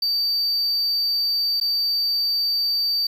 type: tone with dropouts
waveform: triangle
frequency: 4622 Hz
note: D8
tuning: 28 cents flat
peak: -18 dBFS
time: 0.02-3.07 s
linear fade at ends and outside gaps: 5 ms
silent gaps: 1.601-1.611 s
effects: 8-bit